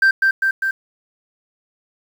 sine tone with echo, 1568 Hz, G6, in tune, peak -7 dBFS, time 0.02-0.11 s, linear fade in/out 5 ms, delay 200 ms, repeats 3, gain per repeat -3 dB, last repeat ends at 0.71 s, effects tanh soft clip ceiling -9 dBFS + 7-bit

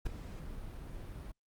brown noise with ADSR envelope, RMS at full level -31 dBFS, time 0.05-1.32 s, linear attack 17 ms, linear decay 4 ms, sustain -13 dB, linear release 11 ms, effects Opus 48 kbps

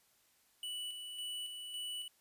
square tone with tremolo, 2960 Hz, F#7, in tune, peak -40 dBFS, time 0.63-2.08 s, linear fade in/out 2 ms, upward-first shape square, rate 1.8 Hz, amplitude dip 40%, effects white hiss -71 dBFS RMS until 2.2 s + resampled to 32000 Hz

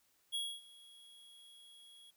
square tone with ADSR envelope, 3322 Hz, G#7, in tune, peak -35 dBFS, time 0.32-2.11 s, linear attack 27 ms, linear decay 260 ms, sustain -22 dB, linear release 13 ms, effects white hiss -74 dBFS RMS until 2.16 s

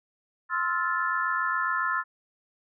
sine chord, F major seventh, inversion second, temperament just, 1047.7 / 1309.6 / 1396.9 / 1746.1 Hz, C6 / E6 / F6 / A6, +2 / -12 / 0 / -14 cents, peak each -30 dBFS, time 0.49-2.04 s, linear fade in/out 50 ms, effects none

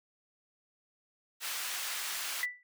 pink high-pass noise, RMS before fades -37 dBFS, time 1.4-2.46 s, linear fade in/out 50 ms, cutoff 1500 Hz, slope 12 dB/octave
sine tone with exponential decay, 1975.5 Hz, B6, in tune, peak -26 dBFS, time 2.43-2.63 s, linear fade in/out 1 ms, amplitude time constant 43 ms
effects none

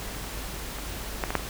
clicks, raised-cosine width 0.5 ms, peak -22 / -10 / -14 / -7 dBFS, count 4, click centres 0.786 / 1.238 / 1.305 / 1.353 s, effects added 50 Hz sine -37 dBFS peak until 1.49 s + pink hiss -37 dBFS RMS until 1.49 s

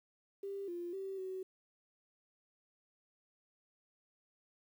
sine tone with pitch steps, 396 / 347.7 / 386.6 / 376 Hz, G4 / F4 / G4 / F#4, +18 / -8 / -24 / +28 cents, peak -39 dBFS, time 0.43-1.43 s, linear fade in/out 5 ms, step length 250 ms, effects 11-bit

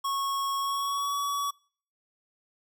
square tone with pitch glide, 1100 to 1133.5 Hz, C#6 to C#6, -14 to +38 cents, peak -28 dBFS, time 0.04-1.51 s, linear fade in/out 10 ms, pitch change +52 cents, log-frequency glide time 0.58-1.17 s, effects noise-tail reverb RT60 0.5 s tail -26 dB re dry

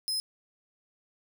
sawtooth tone, 5100 Hz, D#8, 42 cents sharp, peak -26 dBFS, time 0.08-0.2 s, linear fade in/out 0 ms, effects none

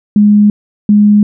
sine tone pair in turn, 207.7 / 207.7 Hz, G#3 / G#3, 0 / 0 cents, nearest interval unison, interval 0 cents, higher neither, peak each -3 dBFS, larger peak neither, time 0.16-0.5 / 0.89-1.23 s, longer neither, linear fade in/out 2 ms, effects none

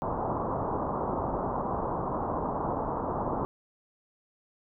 white low-pass noise, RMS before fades -31 dBFS, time 0.02-3.45 s, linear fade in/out 0 ms, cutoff 1100 Hz, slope 48 dB/octave, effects none

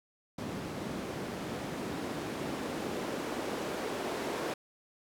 white noise with band-pass filter sweep, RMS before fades -37 dBFS, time 0.38-4.54 s, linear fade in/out 5 ms, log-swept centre 200 to 410 Hz, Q 1.1, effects none

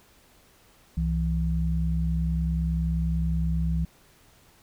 sine tone pair together, 65.4 / 164.81 Hz, C2 / E3, 0 / 0 cents, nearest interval octave + major third, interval 1600 cents, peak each -25 / -26 dBFS, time 0.97-3.85 s, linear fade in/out 5 ms, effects pink hiss -58 dBFS RMS until 4.62 s

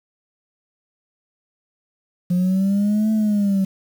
sine linear two-way sweep, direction up then down, 176.3 to 219.4 to 190.1 Hz, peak -13 dBFS, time 2.3-3.65 s, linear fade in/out 10 ms, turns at 3.12 s, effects tanh soft clip ceiling -14 dBFS + 7-bit

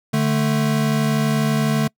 square tone pair together, 147.94 / 220 Hz, D3 / A3, +13 / 0 cents, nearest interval perfect fifth, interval 687 cents, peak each -20 dBFS, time 0.13-1.88 s, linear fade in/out 10 ms, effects noise-tail reverb RT60 0.1 s tail -26 dB re dry

